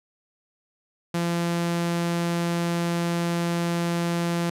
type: tone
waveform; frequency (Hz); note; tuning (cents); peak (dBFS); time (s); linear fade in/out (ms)
sawtooth; 171; F3; -36; -19; 1.14-4.5; 5
effects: low-pass 12000 Hz 12 dB/octave